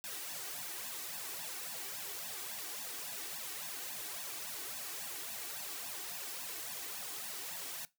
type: noise with flanger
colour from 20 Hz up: white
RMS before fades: -43 dBFS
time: 0.04-7.85 s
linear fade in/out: 0 ms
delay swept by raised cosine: 1.1 to 2.7 ms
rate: 3.6 Hz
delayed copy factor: +0.95
effects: noise-tail reverb RT60 0.2 s tail -19 dB re dry + high-pass 150 Hz 12 dB/octave